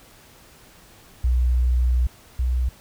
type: tone pair in turn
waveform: sine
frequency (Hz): 61.74 / 62.49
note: B1 / B1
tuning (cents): 0 / +21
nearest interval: unison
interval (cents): 21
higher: second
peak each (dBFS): -15 / -18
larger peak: first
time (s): 1.24-2.07 / 2.39-2.69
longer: first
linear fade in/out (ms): 5
effects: tanh soft clip ceiling -12 dBFS + pink hiss -50 dBFS RMS until 2.8 s